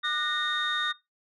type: tone cluster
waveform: sine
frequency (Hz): 1203 / 1471 / 1853 / 3690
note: D6 / F#6 / A#6 / A#7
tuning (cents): +41 / -11 / -11 / -18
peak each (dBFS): -32 / -32 / -31 / -28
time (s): 0.03-0.93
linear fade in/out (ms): 20
effects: noise-tail reverb RT60 0.2 s tail -18 dB re dry + tanh soft clip ceiling -19 dBFS